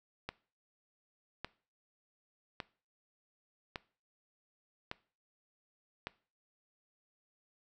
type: click train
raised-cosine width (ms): 0.3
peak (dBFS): -22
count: 6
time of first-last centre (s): 0.29-6.07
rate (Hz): 0.865
effects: noise-tail reverb RT60 0.4 s tail -20 dB re dry